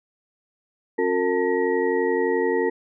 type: tone cluster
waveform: sine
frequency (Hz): 271.5 / 363.1 / 454.6 / 888 / 1902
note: C#4 / F#4 / A#4 / A5 / A#6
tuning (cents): -36 / -33 / -43 / +16 / +34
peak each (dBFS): -28 / -24 / -22 / -30 / -30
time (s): 0.98-2.7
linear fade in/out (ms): 10
effects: none